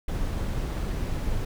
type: noise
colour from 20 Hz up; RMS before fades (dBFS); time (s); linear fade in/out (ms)
brown; -28; 0.08-1.45; 5
effects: none